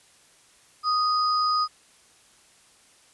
sine tone pair together, 1244.5 / 4978 Hz, D#6 / D#8, 0 / 0 cents, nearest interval 2 octaves, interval 2400 cents, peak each -21 / -28 dBFS, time 0.83-1.68 s, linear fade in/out 50 ms, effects white hiss -57 dBFS RMS until 3.13 s + resampled to 24000 Hz

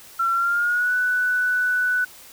sine tone with pitch glide, 1357 to 1488.4 Hz, E6 to F#6, +50 to +10 cents, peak -18 dBFS, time 0.19-2.05 s, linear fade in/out 10 ms, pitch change +160 cents, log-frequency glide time 0.32-0.94 s, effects white hiss -45 dBFS RMS until 2.32 s

